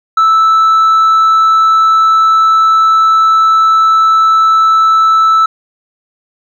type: tone with hard clipping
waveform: triangle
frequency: 1315 Hz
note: E6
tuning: 5 cents flat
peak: -4 dBFS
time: 0.17-5.46 s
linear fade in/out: 5 ms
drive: 1 dB
effects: none